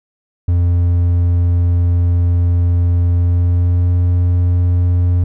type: tone with pitch glide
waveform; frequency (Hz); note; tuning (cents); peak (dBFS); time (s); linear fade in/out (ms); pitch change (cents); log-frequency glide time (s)
triangle; 87.2 to 88.42; F2 to F2; -2 to +22; -8; 0.48-5.24; 5; +24; 3.14-3.91
effects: none